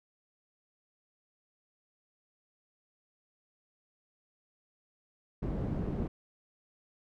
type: low-pass noise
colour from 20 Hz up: white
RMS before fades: -34 dBFS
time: 5.42-6.08 s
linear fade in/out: 10 ms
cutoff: 240 Hz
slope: 12 dB/octave
effects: none